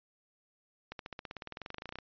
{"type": "accelerating click train", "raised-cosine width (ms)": 0.3, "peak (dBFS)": -25, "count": 23, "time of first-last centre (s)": [0.92, 1.987], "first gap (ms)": 72, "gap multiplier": 0.96, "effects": ["resampled to 11025 Hz"]}